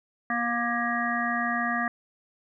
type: harmonic tone with a mistuned harmonic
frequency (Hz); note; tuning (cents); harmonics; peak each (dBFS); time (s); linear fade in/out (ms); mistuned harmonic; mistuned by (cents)
236.4; A#3; +24; 1 / 3 / 5 / 7 / 8; -31 / -31 / -31 / -31 / -31; 0.3-1.88; 2; 1; +18
effects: none